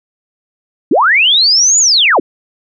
sine linear two-way sweep, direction up then down, 215.4 to 7050 to 215.4 Hz, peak -6 dBFS, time 0.91-2.2 s, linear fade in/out 5 ms, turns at 1.79 s, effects none

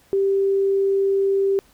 sine tone, 392 Hz, G4, in tune, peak -16 dBFS, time 0.13-1.59 s, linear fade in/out 0 ms, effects pink hiss -56 dBFS RMS until 1.73 s

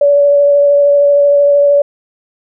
sine tone with vibrato, 572 Hz, D5, 46 cents flat, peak -5 dBFS, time 0.01-1.82 s, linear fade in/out 5 ms, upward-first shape sine, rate 13 Hz, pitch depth 12 cents each way, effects none

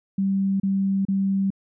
sine tone bursts, 194.7 Hz, G3, 12 cents flat, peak -19 dBFS, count 3, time 0.18-1.504 s, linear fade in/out 5 ms, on 420 ms, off 32 ms, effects none

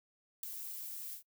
violet noise with ADSR envelope, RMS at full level -34 dBFS, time 0.43-1.23 s, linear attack 5 ms, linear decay 4 ms, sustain -10 dB, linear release 100 ms, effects noise-tail reverb RT60 0.1 s tail -25 dB re dry

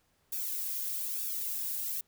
violet noise with flanger, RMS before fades -35 dBFS, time 0.32-2.01 s, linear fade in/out 5 ms, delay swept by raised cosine 0.97 to 2.27 ms, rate 1.1 Hz, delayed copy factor -0.75, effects pink hiss -72 dBFS RMS until 2.07 s

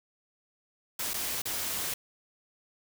white noise with dropouts, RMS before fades -33 dBFS, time 0.99-1.94 s, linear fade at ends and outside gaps 5 ms, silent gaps 1.135-1.14 / 1.42-1.454 s, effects none

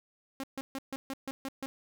sawtooth tone bursts, 269.1 Hz, C4, 49 cents sharp, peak -31 dBFS, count 8, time 0.4-1.66 s, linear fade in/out 0 ms, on 35 ms, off 140 ms, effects none

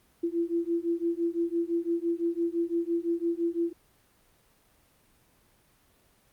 sine beating tone pair, 335.7 / 341.6 Hz, E4 / F4, +32 / -38 cents, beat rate 5.9 Hz, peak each -29 dBFS, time 0.23-3.73 s, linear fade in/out 10 ms, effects pink hiss -64 dBFS RMS until 6.32 s + Opus 32 kbps

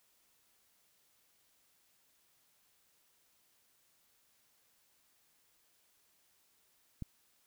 click, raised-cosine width 5 ms, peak -27 dBFS, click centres 7.023 s, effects white hiss -72 dBFS RMS until 7.46 s

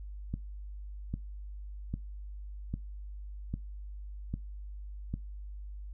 click train, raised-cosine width 5 ms, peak -21 dBFS, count 7, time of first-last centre 0.34-5.14 s, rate 1.25 Hz, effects noise-tail reverb RT60 0.2 s tail -22 dB re dry + added 50 Hz sine -40 dBFS peak until 5.93 s

